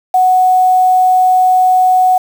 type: tone with quantisation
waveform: sine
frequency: 740 Hz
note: F#5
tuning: in tune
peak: -6 dBFS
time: 0.14-2.18 s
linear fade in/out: 5 ms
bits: 5
effects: none